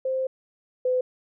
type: tone pair in turn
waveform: sine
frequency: 523.3 / 506.9 Hz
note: C5 / B4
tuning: 0 / +45 cents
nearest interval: minor second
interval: 55 cents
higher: first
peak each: -23 / -20 dBFS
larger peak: second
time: 0.05-0.27 / 0.85-1.01 s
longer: first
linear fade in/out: 5 ms
effects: none